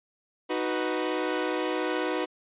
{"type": "chord", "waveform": "sawtooth", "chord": "B major", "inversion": "first", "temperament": "equal", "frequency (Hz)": [311.1, 370, 493.9], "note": ["D#4", "F#4", "B4"], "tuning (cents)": [0, 0, 0], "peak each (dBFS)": -27, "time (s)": [0.49, 2.26], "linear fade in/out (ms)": 20, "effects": ["resampled to 8000 Hz"]}